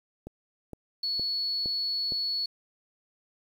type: click train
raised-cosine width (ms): 2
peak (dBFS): -26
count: 5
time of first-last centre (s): 0.27-2.122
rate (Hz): 2.16
type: tone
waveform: sine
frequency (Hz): 4400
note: C#8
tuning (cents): -14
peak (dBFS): -27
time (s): 1.03-2.46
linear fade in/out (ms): 5
effects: 9-bit